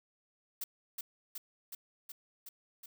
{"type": "noise with echo", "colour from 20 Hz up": "blue", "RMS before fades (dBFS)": -38, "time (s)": [0.61, 0.64], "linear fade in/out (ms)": 5, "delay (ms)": 370, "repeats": 6, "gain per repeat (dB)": -2, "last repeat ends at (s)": 2.86, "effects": []}